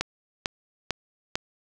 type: click train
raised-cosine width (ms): 0.2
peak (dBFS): -8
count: 4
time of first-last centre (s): 0.01-1.355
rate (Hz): 2.23
effects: none